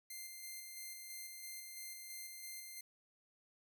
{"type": "tone with tremolo", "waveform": "5% pulse", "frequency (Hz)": 2093, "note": "C7", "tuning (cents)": 0, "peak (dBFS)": -36, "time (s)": [0.1, 2.81], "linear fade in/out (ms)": 5, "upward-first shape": "square", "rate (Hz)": 3, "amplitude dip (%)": 30, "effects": []}